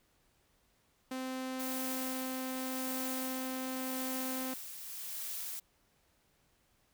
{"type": "tone", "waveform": "sawtooth", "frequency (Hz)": 259.3, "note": "C4", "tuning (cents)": -15, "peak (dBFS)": -33, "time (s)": [1.11, 4.54], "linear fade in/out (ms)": 5}
{"type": "noise with tremolo", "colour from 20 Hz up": "blue", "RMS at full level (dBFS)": -40, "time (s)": [1.59, 5.6], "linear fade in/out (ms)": 10, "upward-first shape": "sine", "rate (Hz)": 0.87, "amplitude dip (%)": 50}
{"effects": ["pink hiss -72 dBFS RMS until 6.93 s"]}